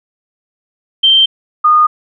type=tone pair in turn; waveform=sine; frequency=3136 / 1226.3 Hz; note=G7 / D#6; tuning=0 / -26 cents; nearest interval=octave + major third; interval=1626 cents; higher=first; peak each=-5 dBFS; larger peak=neither; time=1.03-1.26 / 1.64-1.87 s; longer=neither; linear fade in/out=10 ms; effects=none